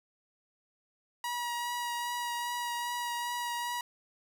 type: tone with vibrato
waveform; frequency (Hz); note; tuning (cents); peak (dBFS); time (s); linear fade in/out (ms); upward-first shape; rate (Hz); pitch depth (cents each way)
sawtooth; 960; B5; -49; -29; 1.24-3.81; 2; triangle; 2.5; 16
effects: none